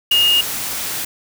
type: tone in noise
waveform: sine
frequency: 2848 Hz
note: F7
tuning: 33 cents sharp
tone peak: -11 dBFS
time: 0.11-0.41 s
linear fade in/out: 5 ms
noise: white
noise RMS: -24 dBFS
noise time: 0.11-1.05 s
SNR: +10 dB
effects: none